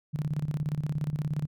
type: tone with tremolo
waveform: sine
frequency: 150 Hz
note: D3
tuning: 37 cents sharp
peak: -25 dBFS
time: 0.13-1.47 s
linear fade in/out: 20 ms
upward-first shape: square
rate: 17 Hz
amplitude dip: 75%
effects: none